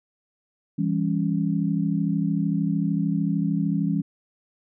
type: chord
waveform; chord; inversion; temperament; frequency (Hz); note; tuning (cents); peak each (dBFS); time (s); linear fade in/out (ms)
sine; C# diminished; first; just; 166.31 / 199.57 / 277.2; E3 / G3 / C#4; +16 / +31 / 0; -24 / -25 / -27; 0.78-4.02; 10
effects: none

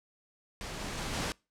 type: noise with level steps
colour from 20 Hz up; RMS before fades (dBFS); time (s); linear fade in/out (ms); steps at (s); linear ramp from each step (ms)
pink; -40 / -38 / -36 / -33; 0.61-1.32; 0; 0.79 / 0.97 / 1.13; 10
effects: noise-tail reverb RT60 0.3 s tail -26 dB re dry + low-pass 8000 Hz 12 dB/octave

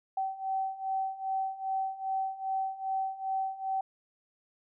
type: beating tone pair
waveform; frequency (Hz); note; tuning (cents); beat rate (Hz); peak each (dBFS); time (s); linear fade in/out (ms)
sine; 767 / 769.5; G5 / G5; -38 / -32; 2.5; -35 / -32; 0.17-3.81; 5
effects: none

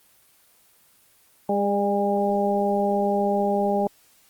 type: harmonic tone with a mistuned harmonic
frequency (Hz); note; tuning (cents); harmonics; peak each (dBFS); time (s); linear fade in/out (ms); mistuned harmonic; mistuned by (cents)
202.3; G#3; -45; 1 / 2 / 3 / 4; -25 / -25 / -25 / -25; 1.49-3.87; 2; 3; -18
effects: white hiss -58 dBFS RMS until 4.29 s + Opus 24 kbps

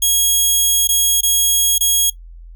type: tone with dropouts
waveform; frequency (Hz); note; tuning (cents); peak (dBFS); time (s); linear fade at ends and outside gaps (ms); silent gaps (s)
10% pulse; 3300; G#7; -12; -4; 0.02-2.1; 5; 0.874-0.889 / 1.209-1.231 / 1.782-1.807
effects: noise-tail reverb RT60 0.1 s tail -18 dB re dry + added 42 Hz sine -34 dBFS peak until 2.55 s

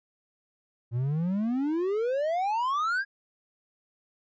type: exponential sweep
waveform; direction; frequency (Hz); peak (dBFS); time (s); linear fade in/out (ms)
triangle; up; 114 to 1661.2; -23; 0.91-3.05; 50
effects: resampled to 16000 Hz

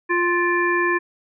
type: harmonic tone with a mistuned harmonic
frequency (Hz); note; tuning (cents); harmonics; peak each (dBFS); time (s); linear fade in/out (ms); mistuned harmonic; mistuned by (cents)
350; F4; +4; 1 / 3 / 5 / 7; -21 / -23 / -21 / -29; 0.09-0.99; 20; 7; -47
effects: none

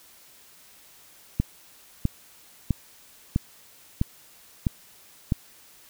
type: click train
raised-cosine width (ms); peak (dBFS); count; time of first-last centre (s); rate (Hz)
5; -9; 7; 1.4-5.322; 1.53
effects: white hiss -53 dBFS RMS until 5.89 s

